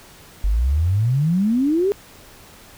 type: exponential sweep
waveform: sine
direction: up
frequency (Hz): 46.8 to 415.3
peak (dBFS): -15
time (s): 0.44-1.92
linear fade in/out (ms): 0
effects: pink hiss -45 dBFS RMS until 2.77 s